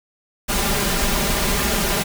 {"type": "noise with comb filter", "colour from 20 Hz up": "pink", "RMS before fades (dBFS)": -20, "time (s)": [0.48, 2.04], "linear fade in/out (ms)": 20, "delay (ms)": 5, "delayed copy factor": 0.7, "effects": []}